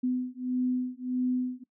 sine beating tone pair, 251.2 / 252.8 Hz, B3 / B3, +30 / +41 cents, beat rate 1.6 Hz, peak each -30 dBFS, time 0.03-1.64 s, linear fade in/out 10 ms, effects noise-tail reverb RT60 0.1 s tail -21 dB re dry

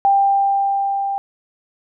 sine tone with level ramp, 792 Hz, G5, 18 cents sharp, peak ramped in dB -10 to -19 dBFS, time 0.05-1.18 s, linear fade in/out 0 ms, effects none

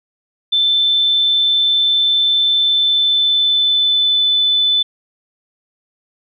sine tone with pitch glide, 3535 to 3505 Hz, A7 to A7, +7 to -7 cents, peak -11 dBFS, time 0.52-4.83 s, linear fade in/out 10 ms, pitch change -14 cents, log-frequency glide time 2.55-4.24 s, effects none

